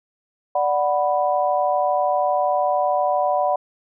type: chord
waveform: sine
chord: B minor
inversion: first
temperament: equal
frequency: 587.3 / 740 / 987.8 Hz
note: D5 / F#5 / B5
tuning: 0 / 0 / 0 cents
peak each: -21 / -20 / -24 dBFS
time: 0.55-3.56 s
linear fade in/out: 5 ms
effects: none